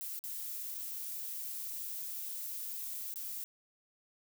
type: noise with dropouts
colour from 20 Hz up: violet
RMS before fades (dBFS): -41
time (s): 0.01-3.44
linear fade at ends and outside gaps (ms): 0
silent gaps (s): 0.191-0.239 / 0.744-0.748 / 3.14-3.158
effects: none